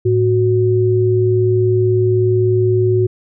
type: tone pair together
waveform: sine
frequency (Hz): 109.53 / 368.4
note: A2 / F#4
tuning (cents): -7 / -7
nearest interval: octave + major sixth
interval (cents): 2100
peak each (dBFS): -14 / -13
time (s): 0.05-3.07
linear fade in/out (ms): 10
effects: none